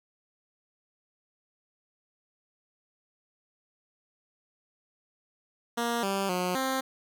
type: tone with pitch steps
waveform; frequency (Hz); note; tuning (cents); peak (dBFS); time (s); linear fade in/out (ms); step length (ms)
10% pulse; 235.4 / 195.9 / 180.7 / 263.9; A#3 / G3 / F#3 / C4; +17 / -1 / -41 / +15; -19; 5.77-6.81; 10; 260
effects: none

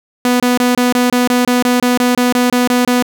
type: tone bursts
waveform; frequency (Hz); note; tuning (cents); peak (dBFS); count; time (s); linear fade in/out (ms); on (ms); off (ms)
sawtooth; 246.9; B3; 0; -6; 16; 0.25-3.025; 2; 150; 25
effects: none

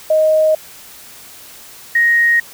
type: tone pair in turn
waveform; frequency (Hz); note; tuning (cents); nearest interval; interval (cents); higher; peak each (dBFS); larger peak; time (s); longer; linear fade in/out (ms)
sine; 625 / 1872.9; D#5 / A#6; +8 / +8; octave + perfect fifth; 1900; second; -9; neither; 0.1-0.55 / 1.95-2.4; neither; 5
effects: white hiss -38 dBFS RMS until 2.53 s

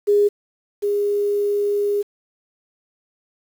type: tone pair in turn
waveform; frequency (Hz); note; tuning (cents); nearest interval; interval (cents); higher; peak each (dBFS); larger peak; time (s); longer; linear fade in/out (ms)
sine; 410.7 / 409; G#4 / G#4; -19 / -26; unison; 7; first; -12 / -17; first; 0.07-0.29 / 0.82-2.03; second; 20
effects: 7-bit

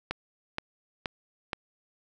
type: click train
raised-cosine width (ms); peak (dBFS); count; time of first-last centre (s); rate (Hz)
0.3; -14; 4; 0.11-1.532; 2.11
effects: none

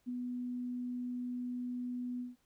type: tone with ADSR envelope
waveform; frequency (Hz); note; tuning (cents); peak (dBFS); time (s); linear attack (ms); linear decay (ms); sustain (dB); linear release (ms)
sine; 246.9; B3; 0; -34; 0.06-2.36; 29; 7; -2; 160
effects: pink hiss -75 dBFS RMS until 2.45 s

